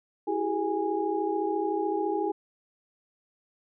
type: tone cluster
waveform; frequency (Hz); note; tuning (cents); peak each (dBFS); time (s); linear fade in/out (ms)
sine; 328.4 / 384.1 / 418 / 825; E4 / G4 / G#4 / G#5; -6 / -35 / +11 / -12; -31; 0.27-2.32; 10
effects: none